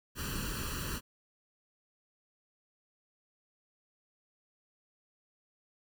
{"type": "noise with comb filter", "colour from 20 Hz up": "pink", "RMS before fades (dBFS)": -37, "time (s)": [0.15, 1.01], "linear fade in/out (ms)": 50, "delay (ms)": 0.69, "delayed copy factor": 0.9, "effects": []}